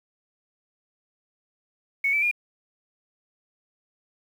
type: tone with pitch steps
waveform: sine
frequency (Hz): 2215 / 2316 / 2421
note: C#7 / D7 / D#7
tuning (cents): -2 / -25 / -48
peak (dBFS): -20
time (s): 2.04-2.313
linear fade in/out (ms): 5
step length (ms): 91
effects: 8-bit